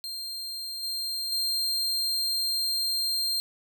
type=tone with level steps; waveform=40% pulse; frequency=4186 Hz; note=C8; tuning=in tune; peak=-32 / -28 / -24 dBFS; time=0.04-3.4 s; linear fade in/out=0 ms; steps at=0.83 / 1.32 s; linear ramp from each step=2 ms; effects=none